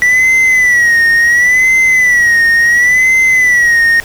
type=tone with vibrato; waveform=triangle; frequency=1953 Hz; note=B6; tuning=20 cents flat; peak=-4 dBFS; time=0.02-4 s; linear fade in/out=0 ms; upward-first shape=sine; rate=0.71 Hz; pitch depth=96 cents each way; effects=pink hiss -31 dBFS RMS until 4.04 s